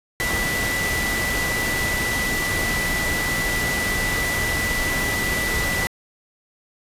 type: tone in noise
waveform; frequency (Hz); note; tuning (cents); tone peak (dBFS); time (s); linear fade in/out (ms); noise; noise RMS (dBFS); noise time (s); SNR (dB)
sine; 1975.5; B6; 0; -23; 0.2-5.87; 0; pink; -25; 0.2-5.87; -1
effects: resampled to 32000 Hz